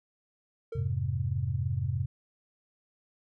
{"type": "tone with exponential decay", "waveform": "triangle", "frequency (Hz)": 455.5, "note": "A#4", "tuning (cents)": -40, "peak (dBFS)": -31, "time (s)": [0.72, 0.96], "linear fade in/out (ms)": 5, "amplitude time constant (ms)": 51}
{"type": "chord", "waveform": "sine", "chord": "F minor", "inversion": "none", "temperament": "just", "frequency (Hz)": [87.31, 104.77, 130.96], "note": ["F2", "Ab2", "C3"], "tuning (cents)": [0, 16, 2], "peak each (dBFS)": [-33, -32, -31], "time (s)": [0.75, 2.06], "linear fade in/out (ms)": 10}
{"effects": []}